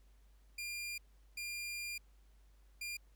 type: tone bursts at uneven times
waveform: sawtooth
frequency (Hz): 2400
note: D7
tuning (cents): +37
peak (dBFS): -37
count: 3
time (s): 0.58-0.98 / 1.37-1.98 / 2.81-2.97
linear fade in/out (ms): 5
effects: added 50 Hz sine -61 dBFS peak until 3.15 s + pink hiss -75 dBFS RMS until 3.15 s